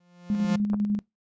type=tone with exponential growth; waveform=45% pulse; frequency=176 Hz; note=F3; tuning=14 cents sharp; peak=-23 dBFS; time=0-0.56 s; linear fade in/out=5 ms; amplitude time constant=120 ms
type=tone with tremolo; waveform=sine; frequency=206.7 Hz; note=G#3; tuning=8 cents flat; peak=-21 dBFS; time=0.3-0.99 s; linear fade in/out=0 ms; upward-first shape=square; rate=10 Hz; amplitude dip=40%
type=clicks; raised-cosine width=1 ms; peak=-21 dBFS; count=2; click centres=0.734 / 0.743 s
effects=noise-tail reverb RT60 0.2 s tail -23 dB re dry + resampled to 16000 Hz